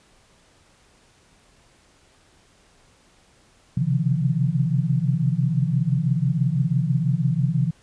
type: tone cluster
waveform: sine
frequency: 128.8 / 134.8 / 155.2 / 171.8 Hz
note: C3 / C#3 / D#3 / F3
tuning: -27 / -48 / -4 / -28 cents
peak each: -24 dBFS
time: 3.77-7.71 s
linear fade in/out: 5 ms
effects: pink hiss -57 dBFS RMS until 7.82 s + resampled to 22050 Hz